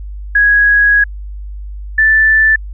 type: tone pair in turn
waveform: sine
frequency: 1661.2 / 1760 Hz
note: G#6 / A6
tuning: 0 / 0 cents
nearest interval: minor second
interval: 100 cents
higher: second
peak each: -6 dBFS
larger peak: neither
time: 0.35-1.04 / 1.98-2.56 s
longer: first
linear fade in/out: 5 ms
effects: added 50 Hz sine -23 dBFS peak until 2.73 s